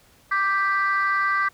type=chord; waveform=sine; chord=G major; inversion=second; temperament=equal; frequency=1174.7 / 1568 / 1975.5 Hz; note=D6 / G6 / B6; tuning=0 / 0 / 0 cents; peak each=-21 / -23 / -25 dBFS; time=0.31-1.49 s; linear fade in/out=10 ms; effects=tanh soft clip ceiling -13 dBFS + pink hiss -56 dBFS RMS until 1.53 s